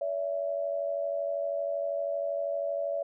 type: tone pair together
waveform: sine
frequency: 570 / 662.7 Hz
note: C#5 / E5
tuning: +48 / +9 cents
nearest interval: minor third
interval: 261 cents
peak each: -30 / -33 dBFS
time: 0.01-3.03 s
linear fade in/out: 5 ms
effects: none